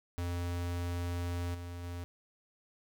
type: tone with level steps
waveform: square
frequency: 87.31 Hz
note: F2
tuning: in tune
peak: -34 / -41 / -39 dBFS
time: 0.18-2.04 s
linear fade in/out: 0 ms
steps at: 1.54 / 1.83 s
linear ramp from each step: 10 ms
effects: none